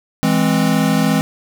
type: chord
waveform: square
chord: E augmented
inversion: none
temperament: equal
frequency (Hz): 164.81 / 207.7 / 261.6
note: E3 / G#3 / B#3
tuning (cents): 0 / 0 / 0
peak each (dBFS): -18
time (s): 0.23-1.21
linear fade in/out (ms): 0
effects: none